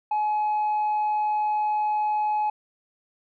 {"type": "tone with tanh clipping", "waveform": "sine", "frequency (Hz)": 847, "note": "G#5", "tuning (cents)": 34, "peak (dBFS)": -22, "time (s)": [0.11, 2.5], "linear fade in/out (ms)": 5, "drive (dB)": 1, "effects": []}